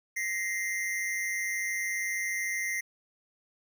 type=tone pair together; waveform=square; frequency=1886.9 / 2080 Hz; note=A#6 / C7; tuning=+21 / -11 cents; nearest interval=major second; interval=168 cents; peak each=-35 / -32 dBFS; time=0.16-2.81 s; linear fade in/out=10 ms; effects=none